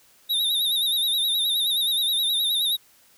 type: tone with vibrato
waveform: square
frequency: 3729 Hz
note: A#7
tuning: in tune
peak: -21 dBFS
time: 0.29-2.77 s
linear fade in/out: 20 ms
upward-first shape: sine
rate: 9.5 Hz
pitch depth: 81 cents each way
effects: white hiss -57 dBFS RMS until 3.17 s